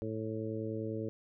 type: harmonic tone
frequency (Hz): 110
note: A2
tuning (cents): 0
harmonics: 1 / 2 / 3 / 4 / 5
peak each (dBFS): -40 / -42 / -40 / -40 / -44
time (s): 0.02-1.09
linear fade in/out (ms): 0
effects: none